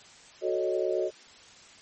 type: chord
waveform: sine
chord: D# half-diminished seventh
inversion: first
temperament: equal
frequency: 370 / 440 / 554.4 / 622.3 Hz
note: F#4 / A4 / C#5 / D#5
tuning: 0 / 0 / 0 / 0 cents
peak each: -29 / -32 / -32 / -31 dBFS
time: 0.41-1.11 s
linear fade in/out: 50 ms
effects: white hiss -52 dBFS RMS until 1.81 s + MP3 32 kbps